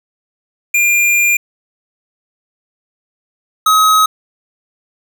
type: tone pair in turn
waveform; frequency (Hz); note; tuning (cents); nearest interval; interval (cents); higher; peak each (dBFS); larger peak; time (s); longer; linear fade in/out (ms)
square; 2400 / 1271.4; D7 / D#6; +37 / +37; major seventh; 1100; first; -10 / -8; second; 0.74-1.37 / 3.66-4.06; first; 5
effects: none